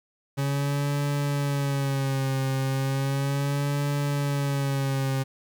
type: tone with vibrato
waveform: 40% pulse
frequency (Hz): 138.59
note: C#3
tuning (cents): 0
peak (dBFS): -23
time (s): 0.37-5.24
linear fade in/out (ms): 20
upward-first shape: sine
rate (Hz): 0.35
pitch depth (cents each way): 62
effects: 9-bit